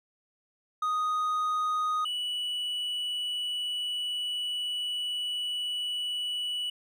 triangle tone pair in turn, 1244.5 / 2951 Hz, D#6 / F#7, 0 / -5 cents, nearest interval octave + minor third, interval 1495 cents, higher second, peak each -24 / -28 dBFS, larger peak first, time 0.82-2.05 / 2.05-6.7 s, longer second, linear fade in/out 5 ms, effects none

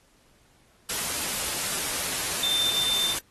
sine tone in noise, 3576 Hz, A7, 27 cents sharp, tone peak -23 dBFS, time 2.43-3.14 s, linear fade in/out 5 ms, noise white, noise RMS -29 dBFS, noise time 0.89-3.19 s, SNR +3 dB, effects pink hiss -62 dBFS RMS until 3.3 s + AAC 32 kbps

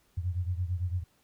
sine beating tone pair, 87.31 / 96.21 Hz, F2 / G2, 0 / -32 cents, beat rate 8.9 Hz, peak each -30 / -34 dBFS, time 0.17-1.04 s, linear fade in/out 10 ms, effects pink hiss -68 dBFS RMS until 1.23 s

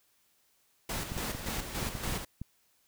pink noise with tremolo, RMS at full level -35 dBFS, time 0.89-2.25 s, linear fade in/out 5 ms, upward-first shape square, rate 3.5 Hz, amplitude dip 50%
clicks, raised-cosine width 5 ms, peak -25 dBFS, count 10, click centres 1.119 / 1.167 / 1.35 / 1.485 / 1.828 / 1.869 / 1.952 / 2.077 / 2.125 / 2.416 s
effects white hiss -70 dBFS RMS until 2.87 s

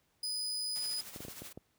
35% pulse tone, 4978 Hz, D#8, in tune, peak -33 dBFS, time 0.23-1.01 s, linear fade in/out 5 ms
white noise with tremolo, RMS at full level -46 dBFS, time 0.75-1.53 s, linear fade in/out 10 ms, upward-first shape sine, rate 13 Hz, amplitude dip 55%
clicks, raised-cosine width 2 ms, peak -31 dBFS, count 6, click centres 1.161 / 1.205 / 1.25 / 1.283 / 1.42 / 1.575 s
effects pink hiss -74 dBFS RMS until 1.78 s + high-pass 60 Hz 12 dB/octave

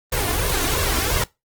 pink noise with flanger, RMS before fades -21 dBFS, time 0.12-1.24 s, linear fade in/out 5 ms, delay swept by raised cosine 1.8 to 2.9 ms, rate 2.9 Hz, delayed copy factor +0.8, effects noise-tail reverb RT60 0.2 s tail -21 dB re dry + Opus 24 kbps

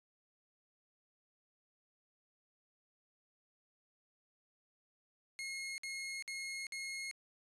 sawtooth tone bursts, 2158 Hz, C#7, 47 cents flat, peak -37 dBFS, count 4, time 5.39-7.112 s, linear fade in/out 0 ms, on 390 ms, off 54 ms, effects resampled to 24000 Hz

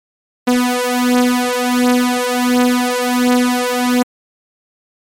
sawtooth beating tone pair, 246.9 / 248.3 Hz, B3 / B3, 0 / +9 cents, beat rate 1.4 Hz, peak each -11 dBFS, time 0.47-4.03 s, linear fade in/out 10 ms, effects MP3 64 kbps

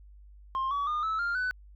sine tone with pitch steps, 1060 / 1136.1 / 1217.6 / 1305 / 1398.7 / 1499.1 Hz, C6 / C#6 / D#6 / E6 / F6 / F#6, +22 / +42 / -38 / -18 / +2 / +22 cents, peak -25 dBFS, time 0.55-1.51 s, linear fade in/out 0 ms, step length 160 ms, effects tanh soft clip ceiling -26 dBFS + added 50 Hz sine -49 dBFS peak until 1.75 s

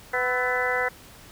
harmonic tone with a mistuned harmonic, 250 Hz, B3, 21 cents sharp, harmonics 2 / 3 / 4 / 5 / 6 / 7 / 8, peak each -28 / -31 / -33 / -33 / -30 / -30 / -28 dBFS, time 0.13-0.89 s, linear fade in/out 10 ms, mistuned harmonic 5, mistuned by +86 cents, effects pink hiss -48 dBFS RMS until 1.31 s

